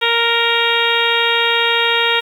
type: harmonic tone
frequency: 466.2 Hz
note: A#4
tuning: in tune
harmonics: 1 / 2 / 3 / 4 / 5 / 6 / 7 / 8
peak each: -21 / -21 / -21 / -21 / -21 / -21 / -21 / -21 dBFS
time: 0.01-2.21 s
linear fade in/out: 20 ms
effects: 7-bit